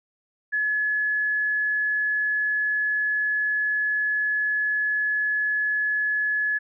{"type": "tone", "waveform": "sine", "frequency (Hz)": 1704, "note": "G#6", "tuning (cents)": 44, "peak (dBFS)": -21, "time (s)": [0.52, 6.59], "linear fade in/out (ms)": 20, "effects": []}